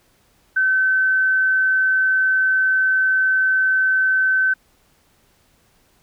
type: tone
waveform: sine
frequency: 1531 Hz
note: G6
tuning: 41 cents flat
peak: -14 dBFS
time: 0.56-4.54 s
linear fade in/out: 10 ms
effects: pink hiss -59 dBFS RMS until 6.02 s